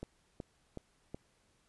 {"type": "click train", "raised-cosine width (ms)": 2, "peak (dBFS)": -28, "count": 4, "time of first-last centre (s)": [0.03, 1.145], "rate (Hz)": 2.69, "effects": ["pink hiss -72 dBFS RMS until 1.68 s", "resampled to 24000 Hz"]}